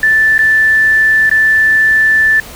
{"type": "tone with dropouts", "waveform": "sine", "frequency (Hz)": 1760, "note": "A6", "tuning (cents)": 0, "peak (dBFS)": -6, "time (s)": [0.03, 2.4], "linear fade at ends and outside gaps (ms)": 2, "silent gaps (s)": [[0.38, 0.39], [1.295, 1.313]], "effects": ["pink hiss -31 dBFS RMS until 2.55 s"]}